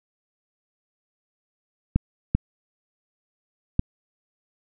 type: clicks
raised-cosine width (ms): 5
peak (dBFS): -6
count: 3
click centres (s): 1.96 / 2.35 / 3.794
effects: none